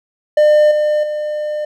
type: tone with level steps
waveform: triangle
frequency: 602 Hz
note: D5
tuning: 43 cents sharp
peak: -5 / -10 / -16 dBFS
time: 0.37-1.65 s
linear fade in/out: 5 ms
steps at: 0.71 / 1.03 s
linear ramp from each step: 5 ms
effects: none